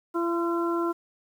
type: harmonic tone with a mistuned harmonic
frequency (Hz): 339.5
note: F4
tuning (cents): -49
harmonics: 1 / 2 / 3 / 4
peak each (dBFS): -25 / -36 / -32 / -33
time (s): 0.14-0.93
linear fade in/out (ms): 20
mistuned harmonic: 3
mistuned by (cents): +16
effects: 9-bit